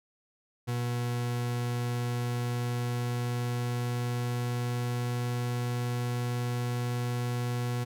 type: tone with pitch glide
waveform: 40% pulse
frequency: 121 to 121.77 Hz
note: B2 to B2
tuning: -35 to -24 cents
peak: -28 dBFS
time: 0.67-7.85 s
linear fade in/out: 20 ms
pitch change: +11 cents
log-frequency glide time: 0.79-5.22 s
effects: none